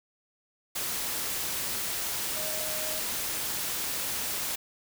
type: tone in noise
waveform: sine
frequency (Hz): 622.3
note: D#5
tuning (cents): 0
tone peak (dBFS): -39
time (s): 2.36-3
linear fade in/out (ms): 10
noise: white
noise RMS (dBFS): -32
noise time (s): 0.75-4.56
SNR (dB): -10
effects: none